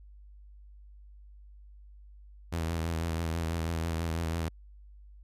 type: tone with vibrato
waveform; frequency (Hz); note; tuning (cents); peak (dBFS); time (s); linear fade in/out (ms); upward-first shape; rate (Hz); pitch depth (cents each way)
sawtooth; 82.41; E2; 0; -26; 2.52-4.49; 10; triangle; 6.1; 53
effects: added 50 Hz sine -49 dBFS peak until 5.23 s + resampled to 32000 Hz